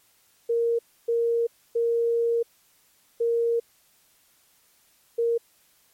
sine tone bursts at uneven times, 466.2 Hz, A#4, in tune, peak -20 dBFS, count 5, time 0.49-0.79 / 1.08-1.47 / 1.75-2.43 / 3.2-3.6 / 5.18-5.38 s, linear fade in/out 10 ms, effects white hiss -62 dBFS RMS until 5.93 s + MP3 64 kbps

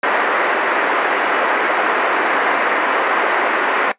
white band-pass noise, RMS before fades -17 dBFS, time 0.03-3.92 s, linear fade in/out 5 ms, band 320 to 1900 Hz, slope 24 dB/octave, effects noise-tail reverb RT60 0.1 s tail -17 dB re dry + resampled to 8000 Hz

